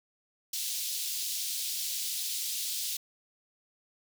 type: high-pass noise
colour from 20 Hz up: pink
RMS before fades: -34 dBFS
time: 0.53-2.97 s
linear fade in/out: 5 ms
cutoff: 3500 Hz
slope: 24 dB/octave
effects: none